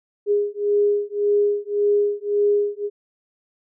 sine beating tone pair, 410.1 / 411.9 Hz, G#4 / G#4, -22 / -14 cents, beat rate 1.8 Hz, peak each -20 dBFS, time 0.26-2.9 s, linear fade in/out 50 ms, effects none

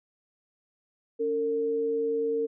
sine tone pair together, 282.4 / 454.8 Hz, C#4 / A#4, +32 / -43 cents, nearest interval minor sixth, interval 825 cents, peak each -35 / -25 dBFS, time 1.19-2.47 s, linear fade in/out 20 ms, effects none

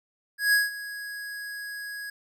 square tone with ADSR envelope, 1661.2 Hz, G#6, in tune, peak -18 dBFS, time 0.38-2.1 s, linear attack 150 ms, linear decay 170 ms, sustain -17 dB, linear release 4 ms, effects none

